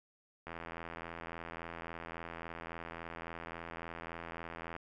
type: click train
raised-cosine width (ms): 0.5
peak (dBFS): -28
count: 360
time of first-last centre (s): 0.47-4.764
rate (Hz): 83.6
effects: none